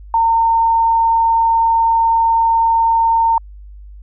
sine tone, 912 Hz, A#5, 38 cents flat, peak -10 dBFS, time 0.14-3.38 s, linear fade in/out 2 ms, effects added 50 Hz sine -33 dBFS peak until 4.02 s

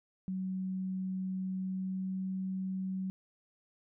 sine tone with pitch glide, 187.7 to 188.79 Hz, F#3 to F#3, +25 to +35 cents, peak -33 dBFS, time 0.28-3.1 s, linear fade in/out 0 ms, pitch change +10 cents, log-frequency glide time 1.54-2.27 s, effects none

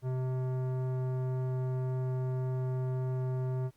sine tone with tanh clipping, 128.7 Hz, C3, 28 cents flat, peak -32 dBFS, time 0.02-3.71 s, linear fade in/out 50 ms, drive 15 dB, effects pink hiss -70 dBFS RMS until 3.76 s + Opus 48 kbps

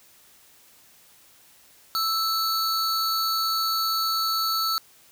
square tone pair together, 1318.5 / 4445 Hz, E6 / C#8, 0 / +4 cents, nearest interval octave + major sixth, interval 2104 cents, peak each -26 dBFS, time 1.95-4.78 s, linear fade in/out 0 ms, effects white hiss -55 dBFS RMS until 5.11 s

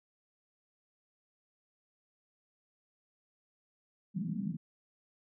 white band-pass noise, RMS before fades -36 dBFS, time 4.14-4.57 s, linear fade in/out 20 ms, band 160 to 220 Hz, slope 48 dB/octave, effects none

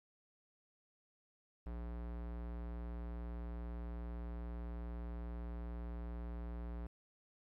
square tone with low-pass filter, 58.8 Hz, A#1, 16 cents sharp, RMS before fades -44 dBFS, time 1.66-6.87 s, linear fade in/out 5 ms, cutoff 1500 Hz, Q 0.61, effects 12-bit

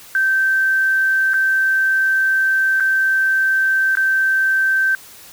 sine tone with dropouts, 1555 Hz, G6, 14 cents flat, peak -13 dBFS, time 0.15-4.95 s, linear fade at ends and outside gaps 1 ms, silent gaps 1.335-1.341 / 2.8-2.805 / 3.953-3.971 s, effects white hiss -41 dBFS RMS until 5.32 s

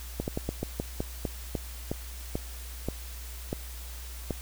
slowing click train, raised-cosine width 2 ms, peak -16 dBFS, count 14, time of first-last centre 0.2-4.307 s, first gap 79 ms, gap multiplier 1.21, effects added 60 Hz sine -39 dBFS peak until 4.41 s + white hiss -46 dBFS RMS until 4.41 s

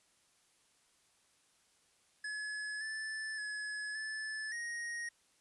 square tone with pitch steps, 1702 / 1751 / 1699 / 1740 / 1875 Hz, G#6 / A6 / G#6 / A6 / A#6, +42 / -9 / +39 / -20 / +10 cents, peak -39 dBFS, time 2.24-5.09 s, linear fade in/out 5 ms, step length 570 ms, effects white hiss -71 dBFS RMS until 5.4 s + resampled to 24000 Hz

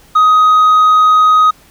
triangle tone with hard clipping, 1255 Hz, D#6, 15 cents sharp, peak -4 dBFS, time 0.15-1.51 s, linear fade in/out 10 ms, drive 1 dB, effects pink hiss -45 dBFS RMS until 1.7 s

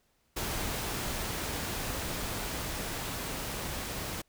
pink noise with level ramp, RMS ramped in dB -34 to -37 dBFS, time 0.36-4.22 s, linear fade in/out 10 ms, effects pink hiss -72 dBFS RMS until 4.28 s

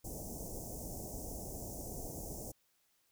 pink band-stop noise, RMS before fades -44 dBFS, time 0.04-2.52 s, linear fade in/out 10 ms, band 780 to 5800 Hz, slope 48 dB/octave, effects white hiss -75 dBFS RMS until 3.11 s

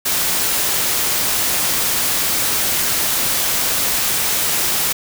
white noise, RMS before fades -18 dBFS, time 0.05-4.93 s, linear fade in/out 10 ms, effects none

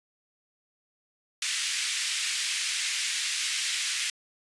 pink band-pass noise, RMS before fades -30 dBFS, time 1.42-4.1 s, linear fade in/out 2 ms, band 2000 to 9200 Hz, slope 24 dB/octave, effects resampled to 24000 Hz

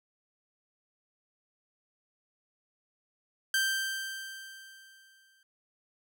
sawtooth tone with exponential decay, 1568 Hz, G6, in tune, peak -21 dBFS, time 3.54-5.43 s, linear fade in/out 2 ms, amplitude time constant 410 ms, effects none

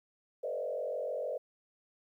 sine tone with frequency modulation, 555 Hz, C#5, 2 cents sharp, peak -33 dBFS, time 0.43-1.38 s, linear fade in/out 10 ms, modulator 46.5 Hz, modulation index 1.8, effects 12-bit

